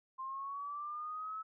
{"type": "linear sweep", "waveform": "sine", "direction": "up", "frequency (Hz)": [1046.5, 1304], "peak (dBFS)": -39, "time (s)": [0.18, 1.43], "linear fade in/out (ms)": 20, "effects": []}